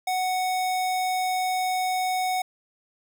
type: tone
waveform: square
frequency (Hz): 741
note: F#5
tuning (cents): +2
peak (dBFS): -24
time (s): 0.07-2.42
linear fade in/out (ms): 5
effects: none